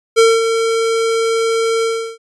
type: tone with ADSR envelope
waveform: square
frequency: 453.7 Hz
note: A#4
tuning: 47 cents flat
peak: -6 dBFS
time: 0.16-2.18 s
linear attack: 27 ms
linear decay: 220 ms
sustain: -8 dB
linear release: 350 ms
effects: resampled to 22050 Hz